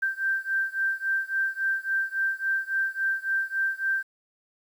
sine beating tone pair, 1568 / 1571.6 Hz, G6 / G6, 0 / +4 cents, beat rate 3.6 Hz, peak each -27 / -28 dBFS, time 0.02-4.03 s, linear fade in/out 10 ms, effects 9-bit

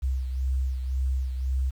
sine beating tone pair, 65.1 / 67 Hz, C2 / C2, -8 / +42 cents, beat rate 1.9 Hz, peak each -24 / -33 dBFS, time 0.02-1.71 s, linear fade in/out 20 ms, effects tanh soft clip ceiling -17 dBFS + 9-bit

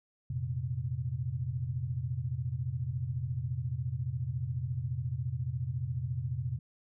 sine chord, F suspended fourth, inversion none, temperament equal, 87.31 / 116.54 / 130.81 Hz, F2 / Bb2 / C3, 0 / 0 / 0 cents, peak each -39 / -36 / -34 dBFS, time 0.3-6.59 s, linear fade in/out 5 ms, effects none

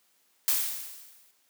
blue noise with exponential decay, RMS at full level -23 dBFS, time 0.48-1.31 s, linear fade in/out 0 ms, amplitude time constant 180 ms, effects white hiss -68 dBFS RMS until 1.49 s + high-pass 200 Hz 12 dB/octave

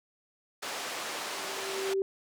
pink band-pass noise, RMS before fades -37 dBFS, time 0.62-1.94 s, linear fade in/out 10 ms, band 510 to 8200 Hz, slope 12 dB/octave
sine tone with exponential growth, 387.8 Hz, G4, 19 cents flat, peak -24 dBFS, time 1-2.02 s, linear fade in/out 1 ms, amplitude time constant 220 ms
effects none

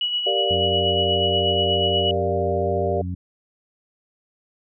sine tone with tremolo, 2930 Hz, F#7, 18 cents flat, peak -19 dBFS, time 0.01-2.11 s, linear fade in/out 2 ms, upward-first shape sine, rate 8.3 Hz, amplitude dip 45%
sine chord, G minor seventh, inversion none, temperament equal, 392 / 466.2 / 587.3 / 698.5 Hz, G4 / Bb4 / D5 / F5, 0 / 0 / 0 / 0 cents, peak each -25 / -27 / -25 / -27 dBFS, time 0.26-3.02 s, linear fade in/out 10 ms
harmonic tone, 90.2 Hz, F#2, 44 cents flat, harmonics 1 / 2 / 3, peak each -26 / -31 / -36 dBFS, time 0.5-3.15 s, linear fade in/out 10 ms
effects none

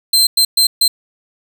sawtooth tone bursts at uneven times, 4122 Hz, C8, 27 cents flat, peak -6 dBFS, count 4, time 0.13-0.27 / 0.37-0.45 / 0.57-0.67 / 0.81-0.88 s, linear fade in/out 5 ms, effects none

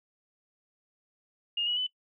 sine tone with pitch steps, 2839 / 2919 / 3001 Hz, F7 / F#7 / F#7, +28 / -24 / +24 cents, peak -27 dBFS, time 1.57-1.867 s, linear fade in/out 5 ms, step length 99 ms, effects noise-tail reverb RT60 0.1 s tail -20 dB re dry

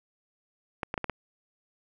clicks, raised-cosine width 0.5 ms, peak -15 dBFS, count 5, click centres 0.832 / 0.941 / 0.978 / 1.043 / 1.097 s, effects none

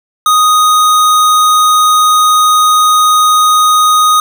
square tone, 1244.5 Hz, D#6, in tune, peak -6 dBFS, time 0.26-4.2 s, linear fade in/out 2 ms, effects none

